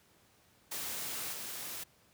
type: noise with level steps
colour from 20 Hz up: white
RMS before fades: -39 / -42 dBFS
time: 0.71-1.84 s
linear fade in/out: 10 ms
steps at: 1.32 s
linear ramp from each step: 20 ms
effects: pink hiss -66 dBFS RMS until 2.13 s + high-pass 80 Hz 12 dB/octave